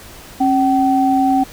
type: tone pair together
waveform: sine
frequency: 271.1 / 764 Hz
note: C#4 / G5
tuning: -38 / -45 cents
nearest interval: octave + tritone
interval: 1793 cents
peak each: -14 dBFS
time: 0.4-1.44 s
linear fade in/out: 10 ms
effects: pink hiss -38 dBFS RMS until 1.52 s